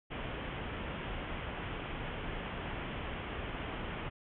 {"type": "low-pass noise", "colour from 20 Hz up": "pink", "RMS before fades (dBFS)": -40, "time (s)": [0.1, 4.1], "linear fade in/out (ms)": 20, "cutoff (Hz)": 3300, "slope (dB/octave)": 96, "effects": []}